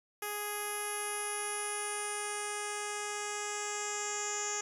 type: tone with low-pass filter sweep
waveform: 10% pulse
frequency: 415.3 Hz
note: G#4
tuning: in tune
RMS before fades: -37 dBFS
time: 0.22-4.61 s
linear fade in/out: 5 ms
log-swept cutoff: 12000 to 6900 Hz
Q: 9.7
effects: 11-bit